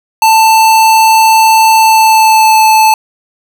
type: tone with pitch glide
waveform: square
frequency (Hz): 886 to 874.3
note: A5 to A5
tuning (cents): +12 to -11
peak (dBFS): -4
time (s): 0.22-2.94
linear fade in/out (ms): 2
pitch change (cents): -23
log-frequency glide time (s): 1.76-2.64
effects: none